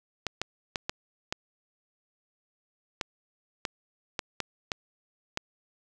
clicks, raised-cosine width 0.2 ms, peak -12 dBFS, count 11, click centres 0.267 / 0.416 / 0.758 / 0.895 / 1.325 / 3.012 / 3.652 / 4.192 / 4.403 / 4.718 / 5.374 s, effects none

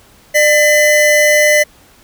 square tone pair together, 599.7 / 2017 Hz, D5 / B6, +36 / +36 cents, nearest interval octave + major sixth, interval 2100 cents, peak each -11 dBFS, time 0.34-1.64 s, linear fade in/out 20 ms, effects pink hiss -46 dBFS RMS until 2.03 s

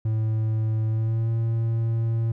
triangle tone with pitch glide, 110 to 114.01 Hz, A2 to A#2, 0 to -38 cents, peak -19 dBFS, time 0.05-2.32 s, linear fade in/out 5 ms, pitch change +62 cents, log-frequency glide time 0.88-1.31 s, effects none

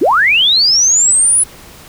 sine linear sweep, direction up, 248.4 to 10240 Hz, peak -7 dBFS, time 0.01-1.44 s, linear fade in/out 10 ms, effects pink hiss -37 dBFS RMS until 1.88 s

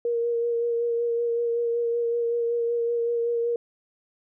sine tone with vibrato, 469.7 Hz, A#4, 13 cents sharp, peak -22 dBFS, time 0.05-3.56 s, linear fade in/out 2 ms, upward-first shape sine, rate 5.3 Hz, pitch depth 18 cents each way, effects none

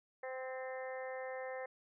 harmonic tone with a mistuned harmonic, 259.3 Hz, C4, 15 cents flat, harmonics 2 / 3 / 4 / 5 / 6 / 7 / 8, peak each -42 / -48 / -54 / -57 / -59 / -50 / -54 dBFS, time 0.23-1.66 s, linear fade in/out 5 ms, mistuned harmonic 6, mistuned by +33 cents, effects none

